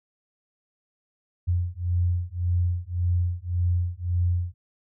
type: beating tone pair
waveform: sine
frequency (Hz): 87.31 / 89.11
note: F2 / F2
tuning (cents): 0 / +35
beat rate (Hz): 1.8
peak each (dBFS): -25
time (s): 1.47-4.54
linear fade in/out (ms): 20
effects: none